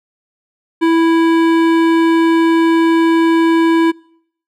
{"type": "tone with hard clipping", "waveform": "sine", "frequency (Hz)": 329.6, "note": "E4", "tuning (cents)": 0, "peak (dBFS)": -11, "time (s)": [0.81, 3.92], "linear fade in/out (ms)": 20, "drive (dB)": 15, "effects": ["noise-tail reverb RT60 0.7 s tail -26 dB re dry"]}